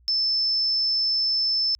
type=tone; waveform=sine; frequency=5274 Hz; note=E8; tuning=in tune; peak=-20 dBFS; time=0.08-1.75 s; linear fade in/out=0 ms; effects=added 60 Hz sine -54 dBFS peak until 1.79 s